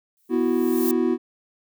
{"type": "noise with exponential growth", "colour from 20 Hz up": "violet", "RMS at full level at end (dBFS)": -27, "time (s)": [0.17, 0.91], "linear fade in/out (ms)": 0, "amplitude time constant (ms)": 160}
{"type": "chord", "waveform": "triangle", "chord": "B suspended fourth", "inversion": "none", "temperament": "equal", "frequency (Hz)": [246.9, 329.6, 370], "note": ["B3", "E4", "F#4"], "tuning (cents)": [0, 0, 0], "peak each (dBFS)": -21, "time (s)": [0.29, 1.18], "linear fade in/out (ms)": 50}
{"effects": []}